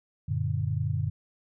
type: chord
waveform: sine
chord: Gb augmented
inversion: none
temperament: equal with one note detuned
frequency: 94.17 / 116.54 / 146.83 Hz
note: Gb2 / Bb2 / D3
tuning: +31 / 0 / 0 cents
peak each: -30 dBFS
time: 0.28-1.1 s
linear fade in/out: 10 ms
effects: none